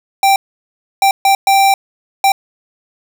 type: tone bursts at uneven times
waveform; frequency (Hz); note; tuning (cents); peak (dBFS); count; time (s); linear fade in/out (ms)
square; 784; G5; 0; -8; 5; 0.23-0.36 / 1.02-1.11 / 1.25-1.35 / 1.47-1.74 / 2.24-2.32; 2
effects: none